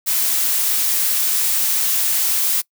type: noise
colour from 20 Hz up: blue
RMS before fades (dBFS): -18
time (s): 0.06-2.62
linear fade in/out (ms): 20
effects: noise-tail reverb RT60 0.1 s tail -23 dB re dry